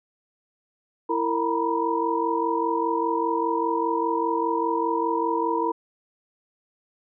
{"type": "tone cluster", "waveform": "sine", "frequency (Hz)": [332, 458.9, 939, 984], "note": ["E4", "A#4", "A#5", "B5"], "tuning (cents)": [12, -27, 12, -7], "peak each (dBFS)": -27, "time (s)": [1.09, 5.72], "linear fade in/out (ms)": 10, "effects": []}